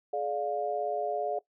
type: chord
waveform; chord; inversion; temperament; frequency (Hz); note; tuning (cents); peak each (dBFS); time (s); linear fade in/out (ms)
sine; D diminished; second; just; 422.9 / 587.3 / 704.8; Ab4 / D5 / F5; +31 / 0 / +16; -34 / -33 / -32; 0.13-1.39; 5
effects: noise-tail reverb RT60 0.1 s tail -19 dB re dry

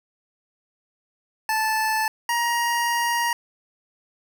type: tone pair in turn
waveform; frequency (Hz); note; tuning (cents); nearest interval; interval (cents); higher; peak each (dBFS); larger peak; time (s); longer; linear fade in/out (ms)
25% pulse; 875 / 944.8; A5 / A#5; -10 / +23; minor second; 133; second; -17; neither; 1.49-2.08 / 2.29-3.33; second; 2
effects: none

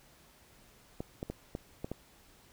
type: clicks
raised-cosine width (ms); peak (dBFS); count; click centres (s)
2; -23; 6; 1.005 / 1.229 / 1.3 / 1.551 / 1.845 / 1.916
effects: pink hiss -61 dBFS RMS until 2.52 s

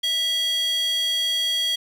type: tone with high-pass filter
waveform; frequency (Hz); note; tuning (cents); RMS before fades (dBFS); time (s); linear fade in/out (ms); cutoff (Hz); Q
square; 657; E5; -6; -23; 0.03-1.76; 10; 3100; 6.9
effects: none

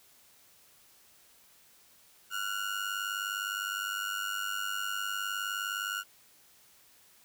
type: ring-modulated tone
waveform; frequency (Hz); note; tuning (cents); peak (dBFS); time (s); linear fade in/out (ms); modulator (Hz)
30% pulse; 1426; F6; +36; -27; 2.3-6.04; 50; 49.8
effects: white hiss -61 dBFS RMS until 7.24 s

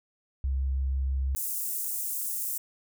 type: tone with vibrato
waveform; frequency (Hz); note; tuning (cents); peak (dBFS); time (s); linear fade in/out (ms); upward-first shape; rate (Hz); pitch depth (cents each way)
sine; 66.8; C2; +36; -25; 0.44-1.35; 0; triangle; 6.1; 10
type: high-pass noise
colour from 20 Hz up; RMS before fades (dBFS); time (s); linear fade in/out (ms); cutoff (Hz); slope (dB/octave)
white; -32; 1.36-2.58; 5; 7700; 24
effects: none

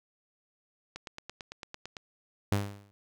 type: click train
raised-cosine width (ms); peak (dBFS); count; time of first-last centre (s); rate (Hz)
0.2; -23; 10; 0.96-1.968; 8.93
type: tone with exponential decay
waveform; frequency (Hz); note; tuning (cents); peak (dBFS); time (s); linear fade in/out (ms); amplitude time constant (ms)
sawtooth; 101; G#2; -48; -19; 2.52-2.91; 0; 84
effects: none

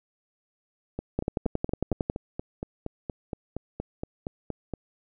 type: two click trains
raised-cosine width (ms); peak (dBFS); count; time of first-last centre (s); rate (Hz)
2; -12 / -18; 11 / 17; 1.19-2.099 / 0.99-4.737; 11 / 4.27
effects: none

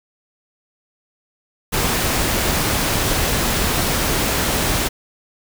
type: noise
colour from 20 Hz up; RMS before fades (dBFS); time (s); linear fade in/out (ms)
pink; -19; 1.72-4.89; 20
effects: none

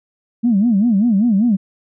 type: tone with vibrato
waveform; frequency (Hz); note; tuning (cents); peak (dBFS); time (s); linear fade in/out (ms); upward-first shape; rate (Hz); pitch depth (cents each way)
sine; 216.4; A3; -29; -10; 0.43-1.57; 20; sine; 5.1; 220
effects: tanh soft clip ceiling -6 dBFS

